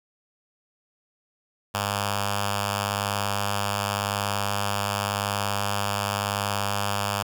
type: tone with notch filter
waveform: 5% pulse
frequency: 100.9 Hz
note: G#2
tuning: 49 cents flat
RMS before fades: -27 dBFS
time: 1.74-7.23 s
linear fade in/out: 10 ms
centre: 330 Hz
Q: 0.55
effects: 8-bit